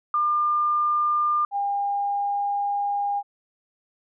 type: tone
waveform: sine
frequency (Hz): 1200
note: D6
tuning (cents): +37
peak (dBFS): -19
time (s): 0.14-1.45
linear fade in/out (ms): 2
type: tone with pitch glide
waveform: sine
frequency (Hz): 805 to 810.1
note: G5 to G#5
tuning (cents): +46 to -43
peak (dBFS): -22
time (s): 1.51-3.23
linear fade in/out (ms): 50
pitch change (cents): +11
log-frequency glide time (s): 1.68-2.52
effects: none